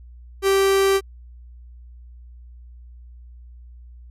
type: tone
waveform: 45% pulse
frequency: 390 Hz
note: G4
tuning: 9 cents flat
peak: -15 dBFS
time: 0.42-1.01 s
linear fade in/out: 50 ms
effects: added 60 Hz sine -40 dBFS peak until 4.1 s + resampled to 32000 Hz